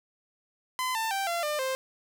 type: tone with pitch steps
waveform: sawtooth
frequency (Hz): 1020 / 893.1 / 782 / 684.7 / 599.5 / 524.9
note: C6 / A5 / G5 / F5 / D5 / C5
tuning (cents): -44 / +26 / -4 / -34 / +36 / +5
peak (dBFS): -24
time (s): 0.79-1.75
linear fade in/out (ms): 0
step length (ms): 160
effects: none